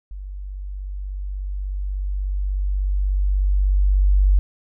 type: tone with level ramp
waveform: sine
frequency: 48.25 Hz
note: G1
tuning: 27 cents flat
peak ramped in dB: -30 to -11 dBFS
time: 0.11-4.39 s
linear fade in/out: 0 ms
effects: none